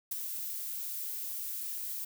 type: noise with ADSR envelope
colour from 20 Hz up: violet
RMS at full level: -33 dBFS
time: 0.11-2.05 s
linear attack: 8 ms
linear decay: 18 ms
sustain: -5 dB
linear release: 8 ms
effects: none